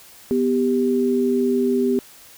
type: tone pair together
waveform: sine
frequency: 247.9 / 394.1 Hz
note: B3 / G4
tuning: +7 / +9 cents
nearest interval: minor sixth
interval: 802 cents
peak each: -19 dBFS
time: 0.31-1.99 s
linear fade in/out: 0 ms
effects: white hiss -46 dBFS RMS until 2.37 s